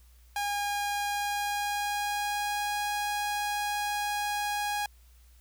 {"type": "tone with pitch glide", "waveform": "sawtooth", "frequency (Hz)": [816, 825.5], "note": ["G#5", "G#5"], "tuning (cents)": [-31, -11], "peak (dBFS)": -25, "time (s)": [0.36, 4.86], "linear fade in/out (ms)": 2, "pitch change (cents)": 20, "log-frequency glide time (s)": [1.02, 2.85], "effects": ["added 60 Hz sine -54 dBFS peak until 5.4 s", "white hiss -65 dBFS RMS until 5.4 s"]}